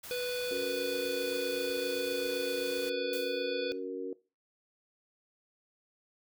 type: noise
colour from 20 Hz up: white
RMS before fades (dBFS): -45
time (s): 0.03-2.9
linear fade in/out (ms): 10
type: harmonic tone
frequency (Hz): 493.9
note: B4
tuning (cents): 0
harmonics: 1 / 3 / 5 / 7 / 9 / 10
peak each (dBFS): -33 / -44 / -41 / -43 / -44 / -53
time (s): 0.11-3.72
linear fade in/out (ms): 0
type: chord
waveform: sine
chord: F# major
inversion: second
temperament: equal with one note detuned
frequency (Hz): 280.1 / 370 / 466.2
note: C#4 / F#4 / A#4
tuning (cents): +18 / 0 / 0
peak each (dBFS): -41 / -38 / -38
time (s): 0.51-4.13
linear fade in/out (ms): 2
type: noise with exponential decay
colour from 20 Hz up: blue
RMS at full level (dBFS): -40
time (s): 3.13-3.54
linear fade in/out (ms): 2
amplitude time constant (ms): 89
effects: noise-tail reverb RT60 0.3 s tail -20 dB re dry